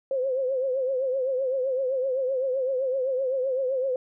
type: tone with vibrato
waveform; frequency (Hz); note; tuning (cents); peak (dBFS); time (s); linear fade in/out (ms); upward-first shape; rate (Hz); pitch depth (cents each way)
sine; 523.3; C5; 0; -23; 0.11-3.96; 2; triangle; 7.8; 96
effects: none